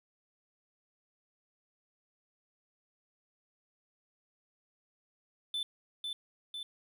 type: tone with echo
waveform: triangle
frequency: 3520 Hz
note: A7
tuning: in tune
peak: -31 dBFS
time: 5.54-5.63 s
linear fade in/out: 2 ms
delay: 500 ms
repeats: 2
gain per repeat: -3 dB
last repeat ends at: 6.63 s
effects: none